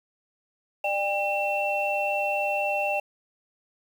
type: tone cluster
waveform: sine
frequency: 596 / 797 / 2702 Hz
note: D5 / G5 / E7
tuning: +25 / +28 / +42 cents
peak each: -28 dBFS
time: 0.84-3 s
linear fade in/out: 5 ms
effects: 8-bit